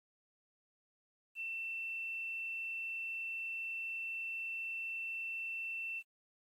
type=tone with quantisation; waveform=sine; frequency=2684 Hz; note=E7; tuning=31 cents sharp; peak=-38 dBFS; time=1.35-6.03 s; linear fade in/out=50 ms; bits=11; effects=AAC 48 kbps